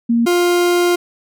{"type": "tone pair in turn", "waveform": ["sine", "40% pulse"], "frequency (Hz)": [233.6, 351.5], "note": ["A#3", "F4"], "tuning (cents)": [4, 11], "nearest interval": "perfect fifth", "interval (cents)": 707, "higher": "second", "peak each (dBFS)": -11, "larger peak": "neither", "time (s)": [[0.09, 0.26], [0.26, 0.96]], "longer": "second", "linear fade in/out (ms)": 10, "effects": []}